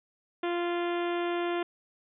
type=harmonic tone; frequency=347.4 Hz; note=F4; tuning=9 cents flat; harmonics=1 / 2 / 3 / 4 / 5 / 6 / 7 / 8 / 9 / 10; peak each=-29 / -35 / -39 / -41 / -43 / -45 / -46 / -47 / -48 / -49 dBFS; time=0.43-1.63 s; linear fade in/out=5 ms; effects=none